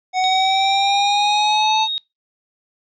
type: exponential sweep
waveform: square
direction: up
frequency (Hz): 740 to 880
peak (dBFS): -16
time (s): 0.13-1.88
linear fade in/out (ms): 50
type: tone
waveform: sine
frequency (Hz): 3748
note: A#7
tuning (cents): +9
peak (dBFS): -20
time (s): 0.24-1.98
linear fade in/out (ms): 0
effects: noise-tail reverb RT60 0.2 s tail -23 dB re dry + resampled to 16000 Hz